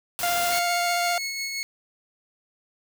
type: noise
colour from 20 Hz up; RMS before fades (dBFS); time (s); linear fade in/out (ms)
white; -30; 0.19-0.59; 0
type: tone with vibrato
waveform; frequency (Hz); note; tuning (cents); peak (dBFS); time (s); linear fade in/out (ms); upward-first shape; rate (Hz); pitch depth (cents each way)
sawtooth; 698.5; F5; 0; -19; 0.23-1.18; 2; sine; 15; 11
type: tone with tremolo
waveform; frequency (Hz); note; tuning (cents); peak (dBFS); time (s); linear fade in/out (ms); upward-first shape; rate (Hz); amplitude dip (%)
20% pulse; 2191; C#7; -21; -22; 0.52-1.63; 0; sine; 5.8; 30
effects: none